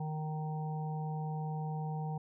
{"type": "harmonic tone", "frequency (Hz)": 154.9, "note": "D#3", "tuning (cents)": -7, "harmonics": [1, 3, 5, 6], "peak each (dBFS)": [-35, -48, -43, -49], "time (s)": [0, 2.18], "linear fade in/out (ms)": 5, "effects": []}